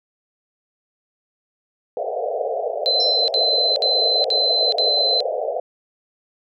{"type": "band-pass noise", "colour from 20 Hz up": "white", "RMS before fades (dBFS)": -24, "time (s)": [1.97, 5.6], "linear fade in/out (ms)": 2, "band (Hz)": [430, 730], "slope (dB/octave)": 96}
{"type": "tone bursts", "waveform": "sine", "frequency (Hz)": 4062, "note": "B7", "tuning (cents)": 48, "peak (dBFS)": -16, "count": 5, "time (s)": [2.86, 5.204], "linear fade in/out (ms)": 0, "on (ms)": 420, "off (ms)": 61}
{"type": "tone with exponential decay", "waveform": "sine", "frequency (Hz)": 5370, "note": "E8", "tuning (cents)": 31, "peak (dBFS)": -22, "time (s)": [3, 3.31], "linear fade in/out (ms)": 1, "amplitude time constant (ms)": 67}
{"effects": []}